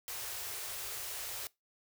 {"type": "band-stop noise", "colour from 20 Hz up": "white", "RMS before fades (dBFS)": -41, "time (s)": [0.08, 1.47], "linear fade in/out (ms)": 0, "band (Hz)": [130, 340], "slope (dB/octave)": 96, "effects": ["noise-tail reverb RT60 0.2 s tail -22 dB re dry"]}